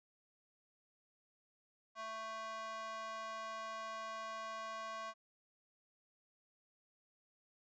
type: tone with high-pass filter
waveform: square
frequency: 221.5 Hz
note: A3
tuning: 12 cents sharp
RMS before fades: -45 dBFS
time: 1.95-5.14 s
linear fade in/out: 50 ms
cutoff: 920 Hz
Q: 8.5
effects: resampled to 16000 Hz